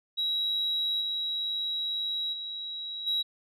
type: tone with level steps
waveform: sine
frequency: 3866 Hz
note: B7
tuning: 38 cents flat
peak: -25 / -28 / -34 / -24 dBFS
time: 0.17-3.23 s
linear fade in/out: 20 ms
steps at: 1 / 2.32 / 3.06 s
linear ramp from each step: 20 ms
effects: tanh soft clip ceiling -22 dBFS